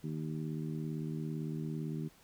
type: harmonic tone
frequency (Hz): 77.78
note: D#2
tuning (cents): 0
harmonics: 2 / 3 / 4 / 5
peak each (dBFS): -37 / -42 / -44 / -48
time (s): 0.03-2.09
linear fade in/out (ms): 20
effects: pink hiss -63 dBFS RMS until 2.23 s